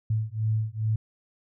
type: beating tone pair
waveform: sine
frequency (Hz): 108.3 / 110.7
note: A2 / A2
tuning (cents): -27 / +11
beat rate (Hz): 2.4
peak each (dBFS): -27 / -27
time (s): 0.1-0.96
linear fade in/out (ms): 5
effects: none